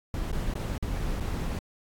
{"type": "noise with dropouts", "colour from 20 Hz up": "brown", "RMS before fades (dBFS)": -30, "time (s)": [0.14, 1.59], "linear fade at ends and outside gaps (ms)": 2, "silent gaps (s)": [[0.317, 0.327], [0.538, 0.553], [0.78, 0.825], [1.201, 1.205]], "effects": ["AAC 64 kbps"]}